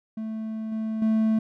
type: tone with level steps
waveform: triangle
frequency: 220 Hz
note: A3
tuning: in tune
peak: -27 / -24 / -17 dBFS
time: 0.17-1.39 s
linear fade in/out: 5 ms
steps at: 0.72 / 1.02 s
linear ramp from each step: 2 ms
effects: none